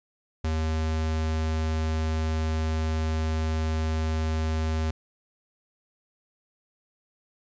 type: tone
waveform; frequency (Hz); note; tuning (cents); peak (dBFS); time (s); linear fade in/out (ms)
square; 79.2; D#2; +31; -25; 0.44-4.91; 5
effects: resampled to 16000 Hz + 11-bit